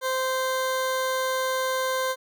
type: tone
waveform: 20% pulse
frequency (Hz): 520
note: C5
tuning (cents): -11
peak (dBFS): -19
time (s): 0.01-2.16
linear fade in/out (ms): 50
effects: none